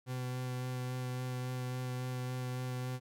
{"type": "tone with vibrato", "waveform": "40% pulse", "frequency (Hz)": 126.6, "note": "B2", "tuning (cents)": 43, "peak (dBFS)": -35, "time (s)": [0.06, 3], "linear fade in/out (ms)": 50, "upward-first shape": "sine", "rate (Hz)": 3.6, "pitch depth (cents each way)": 11, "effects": []}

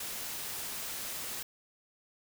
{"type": "noise", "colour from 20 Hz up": "white", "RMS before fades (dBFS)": -39, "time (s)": [0, 1.43], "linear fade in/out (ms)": 5, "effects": []}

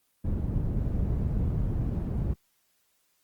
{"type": "low-pass noise", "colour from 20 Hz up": "white", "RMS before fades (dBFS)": -28, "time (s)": [0.24, 2.34], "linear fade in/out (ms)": 10, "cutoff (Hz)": 120, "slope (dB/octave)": 12, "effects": ["white hiss -71 dBFS RMS until 3.23 s", "Opus 24 kbps"]}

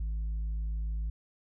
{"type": "tone with tanh clipping", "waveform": "sine", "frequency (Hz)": 53.6, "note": "A1", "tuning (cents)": -45, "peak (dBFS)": -31, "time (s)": [0, 1.1], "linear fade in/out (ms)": 5, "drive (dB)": 3, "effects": []}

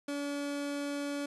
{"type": "tone", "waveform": "30% pulse", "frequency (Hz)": 285.9, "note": "D4", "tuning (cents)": -46, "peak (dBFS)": -31, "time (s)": [0.08, 1.26], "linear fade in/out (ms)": 5, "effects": ["resampled to 24000 Hz", "10-bit"]}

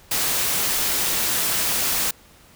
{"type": "noise", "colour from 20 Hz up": "white", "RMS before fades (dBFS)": -22, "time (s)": [0.11, 2.11], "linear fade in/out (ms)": 5, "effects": ["pink hiss -51 dBFS RMS until 2.55 s"]}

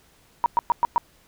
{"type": "tone bursts", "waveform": "sine", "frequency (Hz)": 949, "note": "A#5", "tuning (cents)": 31, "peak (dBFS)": -15, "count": 5, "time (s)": [0.44, 0.98], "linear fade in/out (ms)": 0, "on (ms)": 20, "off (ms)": 110, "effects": ["pink hiss -58 dBFS RMS until 1.27 s"]}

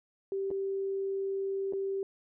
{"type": "tone with dropouts", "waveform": "sine", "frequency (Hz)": 390, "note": "G4", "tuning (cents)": -9, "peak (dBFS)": -30, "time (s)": [0.32, 2.03], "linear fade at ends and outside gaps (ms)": 1, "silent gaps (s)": [[0.505, 0.512], [1.725, 1.734]], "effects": []}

